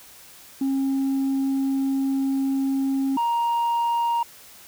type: tone pair in turn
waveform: sine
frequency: 270.5 / 937.6 Hz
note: C#4 / A#5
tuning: -42 / +10 cents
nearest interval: octave + minor seventh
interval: 2152 cents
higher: second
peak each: -18 / -17 dBFS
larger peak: second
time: 0.61-3.17 / 3.17-4.23 s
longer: first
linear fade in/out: 5 ms
effects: tanh soft clip ceiling -19 dBFS + white hiss -47 dBFS RMS until 4.67 s